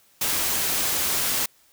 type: noise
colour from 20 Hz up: white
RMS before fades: -24 dBFS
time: 0.21-1.46 s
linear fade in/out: 5 ms
effects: white hiss -59 dBFS RMS until 1.72 s